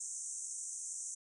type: band-pass noise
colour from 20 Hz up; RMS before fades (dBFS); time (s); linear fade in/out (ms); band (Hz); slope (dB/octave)
pink; -43; 0-1.15; 10; 6100 to 9100; 96
effects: none